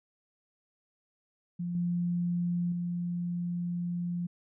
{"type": "tone with level steps", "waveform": "sine", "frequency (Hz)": 174.5, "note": "F3", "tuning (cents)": -1, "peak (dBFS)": [-31, -27, -30], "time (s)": [1.59, 4.27], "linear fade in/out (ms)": 10, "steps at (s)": [1.75, 2.72], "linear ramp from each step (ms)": 2, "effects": []}